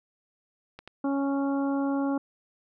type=clicks; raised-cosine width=0.3 ms; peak=-26 dBFS; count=2; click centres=0.79 / 0.876 s
type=harmonic tone; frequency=277.2 Hz; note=C#4; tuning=in tune; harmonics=1 / 2 / 3 / 4 / 5; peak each=-25 / -34 / -36 / -40 / -42 dBFS; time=1.04-2.18 s; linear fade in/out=5 ms
effects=none